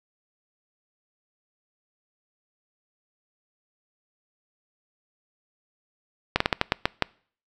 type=slowing click train; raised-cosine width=0.3 ms; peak=-3 dBFS; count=8; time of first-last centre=6.36-7.023 s; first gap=44 ms; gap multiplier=1.25; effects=noise-tail reverb RT60 0.5 s tail -25 dB re dry